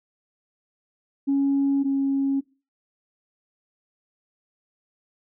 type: tone pair in turn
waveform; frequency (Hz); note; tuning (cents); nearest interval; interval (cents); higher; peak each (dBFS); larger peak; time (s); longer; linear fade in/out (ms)
sine; 277.2 / 274; C#4 / C#4; 0 / -20; unison; 20; first; -17 / -19; first; 1.27-1.84 / 1.84-2.41; neither; 20
effects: noise-tail reverb RT60 0.3 s tail -19 dB re dry + tanh soft clip ceiling -15 dBFS